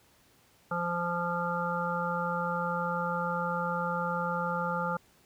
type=harmonic tone; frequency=173.3 Hz; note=F3; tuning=13 cents flat; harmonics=1 / 3 / 5 / 7 / 8; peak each=-35 / -35 / -35 / -35 / -35 dBFS; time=0.71-4.97 s; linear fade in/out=5 ms; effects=pink hiss -63 dBFS RMS until 5.25 s + high-pass 60 Hz 12 dB/octave